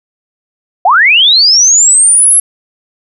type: linear sweep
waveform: sine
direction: up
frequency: 659.3 to 11175 Hz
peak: -3 dBFS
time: 0.85-2.4 s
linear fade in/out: 5 ms
effects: none